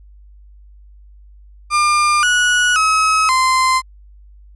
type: tone with pitch steps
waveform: 35% pulse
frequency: 1200 / 1465 / 1280 / 1038 Hz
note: D6 / F#6 / D#6 / C6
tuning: +37 / -18 / +49 / -14 cents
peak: -10 dBFS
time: 1.7-3.82 s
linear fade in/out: 50 ms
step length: 530 ms
effects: added 50 Hz sine -40 dBFS peak until 4.55 s + resampled to 24000 Hz